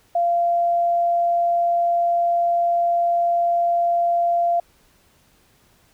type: tone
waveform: sine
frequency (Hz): 690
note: F5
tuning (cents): -21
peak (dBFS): -16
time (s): 0.15-4.6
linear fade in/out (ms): 5
effects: pink hiss -58 dBFS RMS until 5.93 s